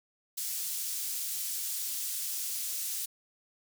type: high-pass noise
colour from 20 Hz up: pink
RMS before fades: -35 dBFS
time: 0.37-3.06 s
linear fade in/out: 10 ms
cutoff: 6700 Hz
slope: 12 dB/octave
effects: none